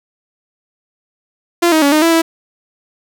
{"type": "tone with pitch steps", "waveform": "sawtooth", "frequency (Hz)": [344.1, 315.4, 283, 307.2, 331.8, 328.2], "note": ["F4", "D#4", "C#4", "D#4", "E4", "E4"], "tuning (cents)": [-26, 24, 36, -22, 11, -8], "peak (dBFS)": -5, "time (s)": [1.62, 2.22], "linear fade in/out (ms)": 10, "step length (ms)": 100, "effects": []}